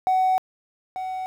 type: tone pair in turn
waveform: triangle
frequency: 749 / 749 Hz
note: F#5 / F#5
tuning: +21 / +21 cents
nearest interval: unison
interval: 0 cents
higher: neither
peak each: -14 / -25 dBFS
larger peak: first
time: 0.07-0.38 / 0.96-1.26 s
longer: first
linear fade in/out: 0 ms
effects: tanh soft clip ceiling -13 dBFS + 9-bit